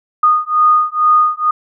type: beating tone pair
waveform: sine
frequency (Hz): 1231 / 1233.2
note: D#6 / D#6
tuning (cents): -19 / -16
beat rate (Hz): 2.2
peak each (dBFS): -12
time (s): 0.23-1.51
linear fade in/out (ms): 5
effects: none